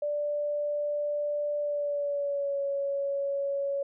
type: tone with pitch glide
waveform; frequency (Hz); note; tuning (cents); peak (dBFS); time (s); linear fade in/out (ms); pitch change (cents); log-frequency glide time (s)
sine; 587.3 to 558.8; D5 to C#5; 0 to +14; -27; 0.02-3.83; 5; -86; 1.59-2.6
effects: none